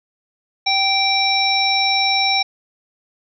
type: harmonic tone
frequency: 780 Hz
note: G5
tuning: 9 cents flat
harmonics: 1 / 3 / 5 / 7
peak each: -20 / -20 / -20 / -20 dBFS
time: 0.66-2.43 s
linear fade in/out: 10 ms
effects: none